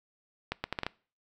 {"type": "accelerating click train", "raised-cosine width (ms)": 0.3, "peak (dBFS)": -15, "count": 6, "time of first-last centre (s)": [0.52, 0.866], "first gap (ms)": 120, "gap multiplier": 0.72, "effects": ["noise-tail reverb RT60 0.4 s tail -23 dB re dry"]}